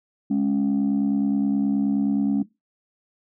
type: tone pair together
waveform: sine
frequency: 207.7 / 277.2 Hz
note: G#3 / C#4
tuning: 0 / 0 cents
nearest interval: perfect fourth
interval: 500 cents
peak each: -20 dBFS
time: 0.3-2.43 s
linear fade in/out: 10 ms
effects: noise-tail reverb RT60 0.2 s tail -19 dB re dry + tanh soft clip ceiling -15 dBFS

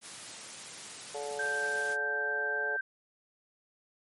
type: high-pass noise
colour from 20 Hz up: white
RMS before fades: -44 dBFS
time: 0.01-1.97 s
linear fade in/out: 50 ms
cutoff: 100 Hz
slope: 24 dB/octave
type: harmonic tone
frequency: 144.1 Hz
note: D3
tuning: 33 cents flat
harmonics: 3 / 4 / 5 / 6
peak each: -38 / -40 / -42 / -44 dBFS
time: 1.14-2.77 s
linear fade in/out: 10 ms
type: tone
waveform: sine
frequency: 1568 Hz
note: G6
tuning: in tune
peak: -30 dBFS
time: 1.39-2.81 s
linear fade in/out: 5 ms
effects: MP3 48 kbps

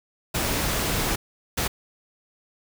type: noise bursts at uneven times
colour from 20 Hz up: pink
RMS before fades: -25 dBFS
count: 2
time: 0.34-1.16 / 1.57-1.68 s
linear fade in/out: 10 ms
effects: none

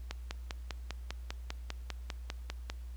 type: click train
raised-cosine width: 0.2 ms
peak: -20 dBFS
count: 14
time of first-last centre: 0.11-2.7 s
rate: 5.02 Hz
effects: added 60 Hz sine -41 dBFS peak until 2.96 s + pink hiss -64 dBFS RMS until 2.96 s

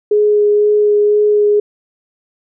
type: tone with vibrato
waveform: sine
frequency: 417.2 Hz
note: G#4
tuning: 8 cents sharp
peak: -8 dBFS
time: 0.11-1.6 s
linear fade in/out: 5 ms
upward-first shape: sine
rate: 2 Hz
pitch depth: 10 cents each way
effects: none

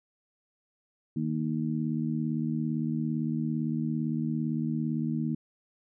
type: harmonic tone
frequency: 77.7 Hz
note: D#2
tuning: 2 cents flat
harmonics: 2 / 3 / 4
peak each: -31 / -30 / -35 dBFS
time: 1.16-5.35 s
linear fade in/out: 5 ms
effects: none

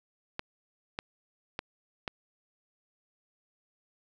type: clicks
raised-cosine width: 0.3 ms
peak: -17 dBFS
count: 4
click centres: 0.394 / 0.989 / 1.591 / 2.078 s
effects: none

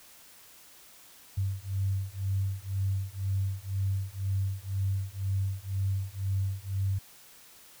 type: beating tone pair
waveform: sine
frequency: 96.1 / 98.1 Hz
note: G2 / G2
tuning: -34 / +2 cents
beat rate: 2 Hz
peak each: -31 dBFS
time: 1.37-6.99 s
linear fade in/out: 10 ms
effects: white hiss -54 dBFS RMS until 7.8 s

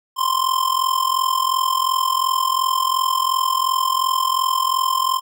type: tone with amplitude modulation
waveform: square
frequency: 1046.5 Hz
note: C6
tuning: in tune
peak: -14 dBFS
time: 0.16-5.21 s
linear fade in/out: 50 ms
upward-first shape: sine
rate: 42.8 Hz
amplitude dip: 80%
effects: none

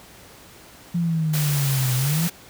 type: exponential two-way sweep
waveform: sine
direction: down then up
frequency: 174.61 to 125.7 to 174.61 Hz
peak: -19 dBFS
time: 0.94-2.28 s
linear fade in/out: 10 ms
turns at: 1.95 s
type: noise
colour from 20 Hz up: white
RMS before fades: -28 dBFS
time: 1.33-2.3 s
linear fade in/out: 10 ms
effects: pink hiss -46 dBFS RMS until 2.49 s + high-pass 60 Hz 12 dB/octave

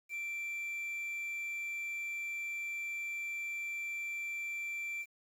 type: tone with quantisation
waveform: triangle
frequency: 2349 Hz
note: D7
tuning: in tune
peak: -35 dBFS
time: 0.09-5.06 s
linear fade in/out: 50 ms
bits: 10
effects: none

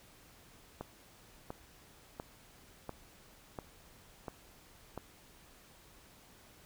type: click train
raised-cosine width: 1 ms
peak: -26 dBFS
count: 7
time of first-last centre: 0.81-4.977 s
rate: 1.44 Hz
effects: pink hiss -60 dBFS RMS until 6.65 s

